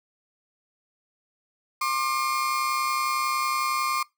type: tone pair together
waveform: 35% pulse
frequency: 1069.1 / 1200 Hz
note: C6 / D6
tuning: +37 / +37 cents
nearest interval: major second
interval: 200 cents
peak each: -25 dBFS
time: 1.81-4.03 s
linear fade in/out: 5 ms
effects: noise-tail reverb RT60 0.2 s tail -23 dB re dry